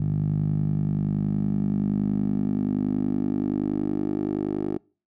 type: tone with band-pass filter sweep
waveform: 10% pulse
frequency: 50.6 Hz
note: G#1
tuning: 44 cents flat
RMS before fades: -25 dBFS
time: 0-4.78 s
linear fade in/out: 5 ms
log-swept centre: 140 to 360 Hz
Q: 3.4
effects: noise-tail reverb RT60 0.4 s tail -26 dB re dry